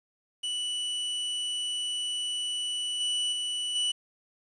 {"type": "tone with level steps", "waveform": "45% pulse", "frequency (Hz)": 2960, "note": "F#7", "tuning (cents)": 0, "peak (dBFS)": [-29, -26, -29, -25], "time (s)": [0.43, 3.92], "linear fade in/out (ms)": 10, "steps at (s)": [3, 3.32, 3.75], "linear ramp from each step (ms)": 10, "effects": ["resampled to 24000 Hz", "9-bit"]}